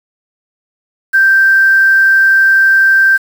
sine tone with quantisation, 1568 Hz, G6, in tune, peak -5 dBFS, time 1.13-3.18 s, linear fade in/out 20 ms, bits 5, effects none

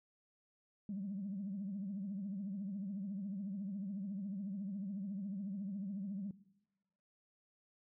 sine tone with vibrato, 196.6 Hz, G3, 5 cents sharp, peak -38 dBFS, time 0.89-6.31 s, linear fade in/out 2 ms, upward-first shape triangle, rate 14 Hz, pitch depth 150 cents each way, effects noise-tail reverb RT60 1.0 s tail -19 dB re dry + tanh soft clip ceiling -34 dBFS

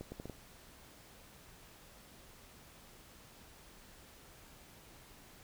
accelerating click train, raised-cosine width 2 ms, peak -30 dBFS, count 5, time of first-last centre 0.01-0.297 s, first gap 110 ms, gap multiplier 0.72, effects pink hiss -58 dBFS RMS until 5.43 s

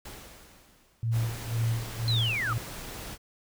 pink noise with exponential decay, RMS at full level -42 dBFS, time 0.05-1.62 s, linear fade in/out 5 ms, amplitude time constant 340 ms
sine tone with tremolo, 114.6 Hz, A#2, 29 cents flat, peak -23 dBFS, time 1.03-2.58 s, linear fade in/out 0 ms, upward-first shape sine, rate 2 Hz, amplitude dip 90%
pink noise, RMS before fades -40 dBFS, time 1.11-3.18 s, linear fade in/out 50 ms
sine linear sweep, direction down, 4186 to 1188 Hz, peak -27 dBFS, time 2.08-2.53 s, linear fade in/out 0 ms
effects none

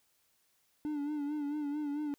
triangle tone with vibrato, 293.7 Hz, D4, in tune, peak -31 dBFS, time 0.85-2.14 s, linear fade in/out 0 ms, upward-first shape sine, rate 4.5 Hz, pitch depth 56 cents each way, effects white hiss -73 dBFS RMS until 2.18 s

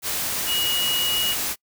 sine tone in noise, 2900 Hz, F#7, 35 cents flat, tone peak -22 dBFS, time 0.46-1.36 s, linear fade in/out 50 ms, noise white, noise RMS -26 dBFS, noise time 0.02-1.56 s, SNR +1 dB, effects noise-tail reverb RT60 0.1 s tail -26 dB re dry

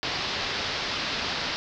white low-pass noise, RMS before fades -30 dBFS, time 0.03-1.56 s, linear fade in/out 0 ms, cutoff 5100 Hz, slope 48 dB/octave, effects none

